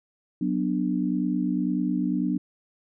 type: chord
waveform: sine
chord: B minor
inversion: second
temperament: equal with one note detuned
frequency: 185 / 246.9 / 296 Hz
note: F#3 / B3 / D4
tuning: 0 / 0 / +14 cents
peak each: -27 dBFS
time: 0.41-2.38 s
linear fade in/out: 5 ms
effects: none